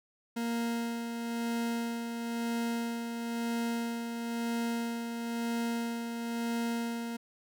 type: tone with tremolo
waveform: 40% pulse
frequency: 233.1 Hz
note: A#3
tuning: in tune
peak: -29 dBFS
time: 0.36-7.17 s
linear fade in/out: 10 ms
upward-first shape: sine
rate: 1 Hz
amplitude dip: 45%
effects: none